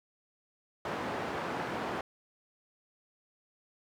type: band-pass noise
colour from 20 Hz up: white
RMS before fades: -36 dBFS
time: 0.85-2.01 s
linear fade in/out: 2 ms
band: 130 to 1100 Hz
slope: 12 dB/octave
effects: none